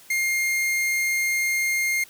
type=tone; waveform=45% pulse; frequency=2123 Hz; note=C7; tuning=25 cents sharp; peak=-21 dBFS; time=0.1-2.04 s; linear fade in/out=5 ms; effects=white hiss -50 dBFS RMS until 2.09 s